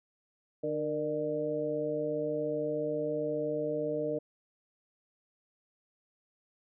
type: harmonic tone with a mistuned harmonic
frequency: 150.2 Hz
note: D3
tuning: 39 cents sharp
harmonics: 1 / 2 / 3 / 4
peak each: -43 / -37 / -33 / -34 dBFS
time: 0.63-4.19 s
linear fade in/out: 10 ms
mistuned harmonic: 3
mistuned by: +50 cents
effects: none